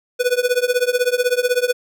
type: tone with tremolo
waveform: square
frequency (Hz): 493.9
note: B4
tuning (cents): 0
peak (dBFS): -12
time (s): 0.19-1.73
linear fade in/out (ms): 20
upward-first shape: triangle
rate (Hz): 16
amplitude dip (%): 100
effects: none